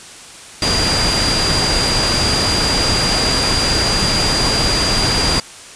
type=tone in noise; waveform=sine; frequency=4782 Hz; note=D8; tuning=30 cents sharp; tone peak=-17 dBFS; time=0.62-5.4 s; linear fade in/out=2 ms; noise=pink; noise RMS=-17 dBFS; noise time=0.62-5.4 s; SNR=-3 dB; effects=white hiss -36 dBFS RMS until 5.75 s + resampled to 22050 Hz